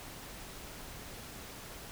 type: silence
effects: pink hiss -47 dBFS RMS until 1.91 s